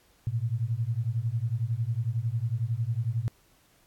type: beating tone pair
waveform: sine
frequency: 110 / 121 Hz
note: A2 / B2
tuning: 0 / -35 cents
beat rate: 11 Hz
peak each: -29 dBFS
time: 0.27-3.28 s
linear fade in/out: 0 ms
effects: pink hiss -63 dBFS RMS until 3.86 s + AAC 64 kbps